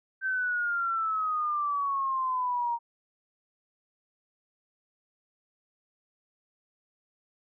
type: exponential sweep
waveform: sine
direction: down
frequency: 1557 to 932.3 Hz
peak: -26 dBFS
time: 0.21-2.79 s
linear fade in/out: 50 ms
effects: none